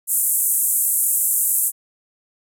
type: band-pass noise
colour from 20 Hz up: white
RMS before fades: -19 dBFS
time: 0.07-1.72 s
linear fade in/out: 50 ms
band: 7800 to 14000 Hz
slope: 48 dB/octave
effects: none